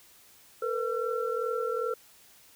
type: tone cluster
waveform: sine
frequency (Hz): 453.2 / 495.7 / 1353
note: A#4 / B4 / E6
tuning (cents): -49 / +6 / +45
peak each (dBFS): -31 / -32 / -34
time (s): 0.62-1.94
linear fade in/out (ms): 5
effects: white hiss -57 dBFS RMS until 2.55 s